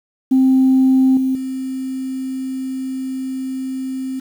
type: tone with level steps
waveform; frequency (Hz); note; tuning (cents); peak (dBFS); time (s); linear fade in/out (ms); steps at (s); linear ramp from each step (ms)
sine; 262.2; C4; +4; -8 / -14 / -21; 0.31-4.2; 10; 1.17 / 1.35; 2
effects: tanh soft clip ceiling -6 dBFS + 7-bit